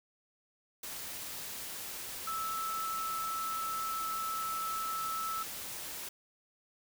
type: tone in noise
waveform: sine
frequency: 1311 Hz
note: E6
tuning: 10 cents flat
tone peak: -34 dBFS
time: 2.27-5.43 s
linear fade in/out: 5 ms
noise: white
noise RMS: -42 dBFS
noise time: 0.83-6.09 s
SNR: +5 dB
effects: none